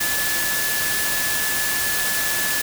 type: tone in noise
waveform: sine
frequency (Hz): 1725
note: A6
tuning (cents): -35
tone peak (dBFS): -25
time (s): 0-2.62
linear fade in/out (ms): 10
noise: white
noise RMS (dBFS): -23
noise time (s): 0-2.62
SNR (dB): -5
effects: none